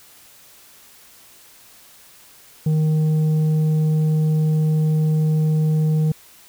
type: tone with tanh clipping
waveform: sine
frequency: 155.56 Hz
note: D#3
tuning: in tune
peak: -16 dBFS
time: 2.66-6.12 s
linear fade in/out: 5 ms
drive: 5 dB
effects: white hiss -48 dBFS RMS until 6.48 s